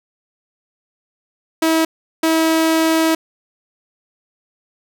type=tone bursts at uneven times; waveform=sawtooth; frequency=322.7 Hz; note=E4; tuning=37 cents flat; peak=-9 dBFS; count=2; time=1.62-1.85 / 2.23-3.15 s; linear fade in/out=5 ms; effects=none